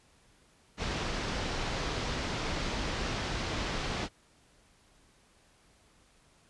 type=low-pass noise; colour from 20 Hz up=pink; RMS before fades=-34 dBFS; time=0.77-4.09 s; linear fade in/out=50 ms; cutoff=5700 Hz; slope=24 dB/octave; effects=pink hiss -64 dBFS RMS until 6.49 s + resampled to 24000 Hz